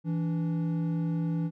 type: tone pair together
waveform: triangle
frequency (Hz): 164.81 / 290.6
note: E3 / D4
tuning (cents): 0 / -18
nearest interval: minor seventh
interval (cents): 982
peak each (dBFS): -25 / -33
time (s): 0.04-1.51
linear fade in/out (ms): 50
effects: none